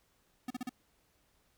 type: tone bursts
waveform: square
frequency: 250.4 Hz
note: B3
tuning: 24 cents sharp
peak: -36 dBFS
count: 4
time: 0.48-0.694 s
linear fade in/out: 5 ms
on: 25 ms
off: 38 ms
effects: pink hiss -72 dBFS RMS until 1.57 s